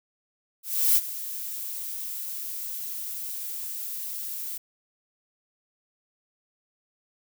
violet noise with ADSR envelope, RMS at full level -19 dBFS, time 0.63-4.58 s, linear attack 330 ms, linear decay 41 ms, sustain -15 dB, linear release 10 ms, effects none

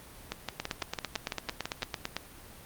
two click trains, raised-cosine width 0.2 ms, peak -15 / -14 dBFS, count 10 / 15, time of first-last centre 0.32-1.823 / 0.6-2.166 s, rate 5.99 / 8.94 Hz, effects pink hiss -50 dBFS RMS until 2.65 s + Opus 32 kbps

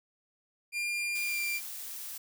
40% pulse tone with pitch glide, 2401 to 2373 Hz, D7 to D7, +38 to +17 cents, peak -30 dBFS, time 0.72-1.61 s, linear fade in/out 50 ms, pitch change -21 cents, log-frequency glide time 1.25-1.4 s
blue noise, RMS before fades -41 dBFS, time 1.15-2.18 s, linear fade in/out 5 ms
effects none

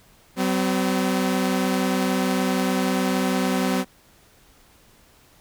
sawtooth tone pair together, 189.3 / 255.9 Hz, F#3 / C4, +40 / -38 cents, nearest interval perfect fourth, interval 522 cents, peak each -19 dBFS, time 0.36-3.85 s, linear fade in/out 50 ms, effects pink hiss -55 dBFS RMS until 5.4 s

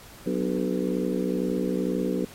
harmonic tone with a mistuned harmonic, 62.1 Hz, B1, 10 cents sharp, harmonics 3 / 4 / 5 / 6 / 7 / 8, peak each -29 / -30 / -31 / -32 / -32 / -33 dBFS, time 0.26-2.25 s, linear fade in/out 5 ms, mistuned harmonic 5, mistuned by -64 cents, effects pink hiss -48 dBFS RMS until 2.34 s + AAC 48 kbps

